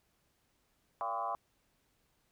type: tone with frequency modulation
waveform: sine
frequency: 911 Hz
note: A#5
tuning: 40 cents flat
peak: -33 dBFS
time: 1.01-1.35 s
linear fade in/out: 0 ms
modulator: 110 Hz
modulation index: 2.5
effects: pink hiss -75 dBFS RMS until 2.31 s